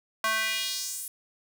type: tone with high-pass filter sweep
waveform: square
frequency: 220 Hz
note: A3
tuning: in tune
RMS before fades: -30 dBFS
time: 0.24-1.08 s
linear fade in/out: 2 ms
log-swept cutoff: 1100 to 11000 Hz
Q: 1.9
effects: none